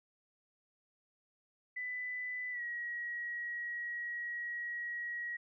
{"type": "tone with pitch glide", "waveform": "sine", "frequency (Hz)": [1995, 1904.9], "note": ["B6", "A#6"], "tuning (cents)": [17, 37], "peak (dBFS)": -37, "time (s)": [1.76, 5.37], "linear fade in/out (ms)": 10, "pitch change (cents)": -80, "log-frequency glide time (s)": [2.51, 2.62], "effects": []}